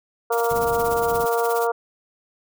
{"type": "harmonic tone", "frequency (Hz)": 233.1, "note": "A#3", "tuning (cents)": 0, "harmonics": [2, 3, 4, 5, 6], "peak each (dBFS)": [-21, -25, -27, -29, -31], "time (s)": [0.3, 1.72], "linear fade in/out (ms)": 10}
{"type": "noise with tremolo", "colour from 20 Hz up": "blue", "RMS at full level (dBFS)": -31, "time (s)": [0.32, 1.67], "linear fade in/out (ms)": 5, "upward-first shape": "sine", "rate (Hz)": 17, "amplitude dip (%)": 75}
{"type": "low-pass noise", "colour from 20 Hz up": "white", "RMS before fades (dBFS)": -35, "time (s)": [0.51, 1.26], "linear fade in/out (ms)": 2, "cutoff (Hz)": 210, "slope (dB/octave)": 12}
{"effects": []}